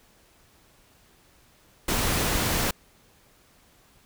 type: noise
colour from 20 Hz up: pink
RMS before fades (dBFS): -25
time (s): 1.88-2.71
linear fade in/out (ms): 5
effects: pink hiss -59 dBFS RMS until 4.05 s